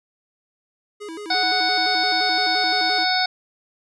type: tone with vibrato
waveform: square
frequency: 368.3 Hz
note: F#4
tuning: 8 cents flat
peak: -32 dBFS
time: 1-3.05 s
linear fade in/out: 20 ms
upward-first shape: square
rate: 5.8 Hz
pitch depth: 210 cents each way
type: harmonic tone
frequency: 740 Hz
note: F#5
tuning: in tune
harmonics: 1 / 2 / 3 / 5 / 6 / 7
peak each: -22 / -25 / -27 / -26 / -25 / -26 dBFS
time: 1.3-3.26 s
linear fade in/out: 5 ms
effects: resampled to 24000 Hz